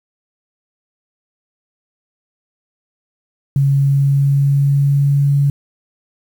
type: tone with pitch glide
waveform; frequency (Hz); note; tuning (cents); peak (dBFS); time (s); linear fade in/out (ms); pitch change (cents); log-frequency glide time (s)
sine; 138.59 to 141.34; C#3 to C#3; 0 to +34; -10; 3.56-5.5; 2; +34; 3.7-5.21
effects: 7-bit

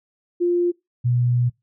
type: tone pair in turn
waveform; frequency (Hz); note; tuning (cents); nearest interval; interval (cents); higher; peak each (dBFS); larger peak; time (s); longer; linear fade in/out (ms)
sine; 350 / 122.15; F4 / B2; +4 / -19; octave + tritone; 1823; first; -16; neither; 0.4-0.72 / 1.04-1.5; second; 20
effects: noise-tail reverb RT60 0.2 s tail -23 dB re dry

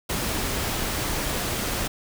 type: noise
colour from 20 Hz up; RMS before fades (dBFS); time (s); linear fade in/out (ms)
pink; -27; 0.09-1.88; 10
effects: none

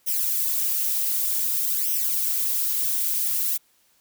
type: noise with flanger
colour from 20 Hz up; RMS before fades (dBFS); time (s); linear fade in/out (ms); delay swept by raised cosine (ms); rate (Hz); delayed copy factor
violet; -24; 0.06-3.58; 20; 0.34 to 5.04; 0.54; +0.85
effects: white hiss -63 dBFS RMS until 4 s

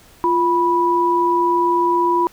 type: tone pair together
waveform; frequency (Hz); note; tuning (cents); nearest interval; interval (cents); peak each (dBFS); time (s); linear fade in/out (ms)
sine; 347.2 / 982; F4 / B5; -10 / -10; octave + tritone; 1800; -18 / -15; 0.24-2.27; 0
effects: pink hiss -48 dBFS RMS until 2.32 s

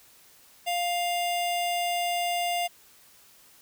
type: tone pair together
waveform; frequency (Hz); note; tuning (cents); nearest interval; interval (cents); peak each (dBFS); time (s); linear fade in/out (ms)
square; 700 / 2800; F5 / F7; +4 / +4; 2 octaves; 2400; -27 / -34; 0.66-2.68; 20
effects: white hiss -56 dBFS RMS until 3.61 s

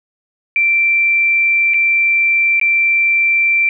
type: tone with dropouts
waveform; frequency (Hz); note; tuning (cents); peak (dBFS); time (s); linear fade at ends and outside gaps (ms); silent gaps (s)
sine; 2349; D7; 0; -10; 0.56-3.69; 1; 1.737-1.742 / 2.598-2.613
effects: none

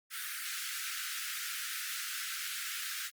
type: high-pass noise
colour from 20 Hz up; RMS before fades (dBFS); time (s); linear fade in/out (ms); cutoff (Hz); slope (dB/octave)
pink; -39; 0.1-3.11; 50; 1300; 96
effects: Opus 32 kbps

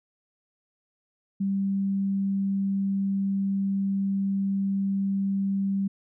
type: tone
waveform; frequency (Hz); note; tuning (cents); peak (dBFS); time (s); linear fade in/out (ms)
sine; 196; G3; 0; -23; 1.4-5.88; 10
effects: none

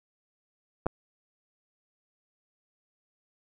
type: clicks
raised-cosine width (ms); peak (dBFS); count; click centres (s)
1; -25 / -11; 2; 0.86 / 0.866
effects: none

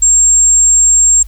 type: tone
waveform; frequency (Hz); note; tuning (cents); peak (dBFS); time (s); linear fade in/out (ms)
sine; 7470; A#8; +3; -5; 0.02-1.23; 5
effects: added 50 Hz sine -26 dBFS peak until 1.27 s + white hiss -48 dBFS RMS until 1.27 s

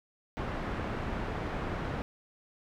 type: low-pass noise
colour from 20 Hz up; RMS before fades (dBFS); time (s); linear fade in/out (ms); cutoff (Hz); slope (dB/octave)
pink; -35; 0.37-2.02; 0; 1700; 12
effects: none

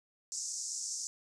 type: band-pass noise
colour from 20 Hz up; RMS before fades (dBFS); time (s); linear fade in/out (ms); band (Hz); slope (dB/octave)
white; -39; 0.32-1.07; 0; 5500 to 7700; 48
effects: none

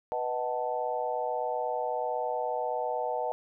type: chord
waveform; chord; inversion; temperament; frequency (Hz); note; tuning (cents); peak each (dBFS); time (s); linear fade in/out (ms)
sine; B dominant seventh; none; equal with one note detuned; 493.9 / 622.3 / 743.8 / 880; B4 / D#5 / F#5 / A5; 0 / 0 / +9 / 0; -34; 0.12-3.32; 0
effects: none

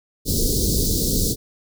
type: band-stop noise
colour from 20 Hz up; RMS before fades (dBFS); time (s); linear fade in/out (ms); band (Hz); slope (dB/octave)
pink; -20; 0.25-1.36; 50; 480 to 4100; 48
effects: none

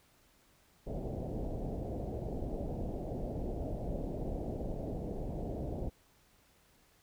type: low-pass noise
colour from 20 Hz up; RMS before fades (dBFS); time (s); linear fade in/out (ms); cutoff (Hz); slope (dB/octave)
pink; -38; 0.86-5.9; 20; 720; 48
effects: pink hiss -67 dBFS RMS until 7.02 s

